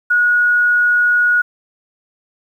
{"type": "tone", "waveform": "sine", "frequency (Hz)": 1453, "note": "F#6", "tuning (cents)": -32, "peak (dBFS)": -10, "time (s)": [0.1, 1.42], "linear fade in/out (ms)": 10, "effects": ["8-bit"]}